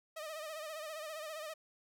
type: tone with vibrato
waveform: sawtooth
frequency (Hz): 622.3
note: D#5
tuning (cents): 0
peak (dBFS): -38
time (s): 0.16-1.54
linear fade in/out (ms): 10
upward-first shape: sine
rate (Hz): 15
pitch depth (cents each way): 70
effects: none

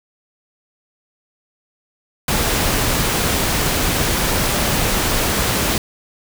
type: noise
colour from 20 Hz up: pink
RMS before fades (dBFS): -18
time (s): 2.28-5.78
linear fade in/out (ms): 2
effects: none

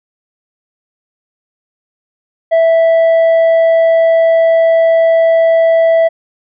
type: tone with tanh clipping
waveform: sine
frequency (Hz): 658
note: E5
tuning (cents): -3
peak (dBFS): -7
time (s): 2.51-6.09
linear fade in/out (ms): 20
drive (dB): 4
effects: none

